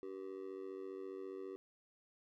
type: tone with amplitude modulation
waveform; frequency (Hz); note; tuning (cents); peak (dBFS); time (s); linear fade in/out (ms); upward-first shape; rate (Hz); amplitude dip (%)
triangle; 383.6; G4; -37; -38; 0.03-1.56; 0; sine; 94.8; 95
effects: none